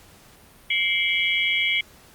sine tone cluster, 2120 / 2299 / 2959 / 3291 Hz, C7 / D7 / F#7 / G#7, +22 / -37 / -1 / -16 cents, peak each -24 / -24 / -28 / -26 dBFS, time 0.7-1.81 s, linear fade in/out 5 ms, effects pink hiss -51 dBFS RMS until 2.14 s + Opus 48 kbps

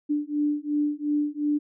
sine beating tone pair, 293.7 / 296.5 Hz, D4 / D4, 0 / +17 cents, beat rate 2.8 Hz, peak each -26 dBFS, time 0.09-1.59 s, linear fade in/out 20 ms, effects none

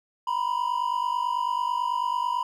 triangle tone pair together, 956 / 1005.1 Hz, A#5 / B5, +43 / +30 cents, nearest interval minor second, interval 87 cents, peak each -25 dBFS, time 0.27-2.43 s, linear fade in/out 5 ms, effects none

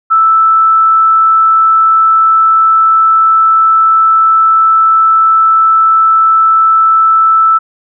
sine tone, 1318.5 Hz, E6, in tune, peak -4 dBFS, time 0.1-7.59 s, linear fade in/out 20 ms, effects none

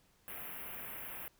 white band-stop noise, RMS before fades -45 dBFS, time 0.28-1.28 s, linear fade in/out 0 ms, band 2900 to 11000 Hz, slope 48 dB/octave, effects pink hiss -70 dBFS RMS until 1.39 s

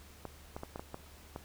clicks, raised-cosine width 1 ms, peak -26 dBFS, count 7, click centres 0.253 / 0.565 / 0.634 / 0.759 / 0.795 / 0.944 / 1.361 s, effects added 73 Hz sine -56 dBFS peak until 1.44 s + pink hiss -57 dBFS RMS until 1.44 s

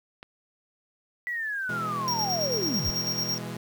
click, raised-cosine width 0.3 ms, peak -26 dBFS, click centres 0.229 s
sine linear sweep, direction down, 1975.5 to 45.82 Hz, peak -28 dBFS, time 1.27-2.9 s, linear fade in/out 0 ms
sawtooth chord, E major, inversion second, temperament equal with one note detuned, 123.47 / 167.69 / 207.7 Hz, B2 / E3 / G#3, 0 / +30 / 0 cents, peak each -34 dBFS, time 1.69-3.57 s, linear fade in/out 5 ms
square tone with tremolo, 5588 Hz, F8, in tune, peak -26 dBFS, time 2.08-3.38 s, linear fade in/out 0 ms, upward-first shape square, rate 9.1 Hz, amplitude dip 50%
effects 9-bit

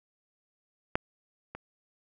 clicks, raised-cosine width 0.5 ms, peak -10 / -24 dBFS, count 2, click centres 0.955 / 1.55 s, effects none

